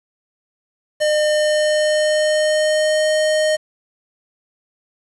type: tone with pitch glide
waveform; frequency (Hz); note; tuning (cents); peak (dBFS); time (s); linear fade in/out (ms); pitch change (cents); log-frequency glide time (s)
square; 606 to 618; D#5 to D#5; -46 to -12; -15; 1-3.57; 20; +34; 1.33-3.08
effects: resampled to 24000 Hz + 7-bit